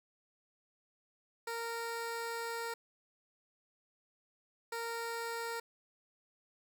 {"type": "tone bursts at uneven times", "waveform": "15% pulse", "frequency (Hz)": 463, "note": "A#4", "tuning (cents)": -12, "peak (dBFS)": -31, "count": 2, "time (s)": [[1.47, 2.74], [4.72, 5.6]], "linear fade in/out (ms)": 5, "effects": []}